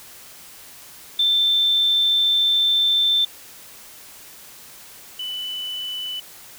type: tone pair in turn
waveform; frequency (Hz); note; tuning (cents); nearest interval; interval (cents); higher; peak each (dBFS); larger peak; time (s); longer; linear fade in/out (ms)
sine; 3553 / 2988; A7 / F#7; +16 / +16; minor third; 300; first; -15 / -26; first; 1.19-3.25 / 5.19-6.2; first; 5
effects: white hiss -43 dBFS RMS until 6.58 s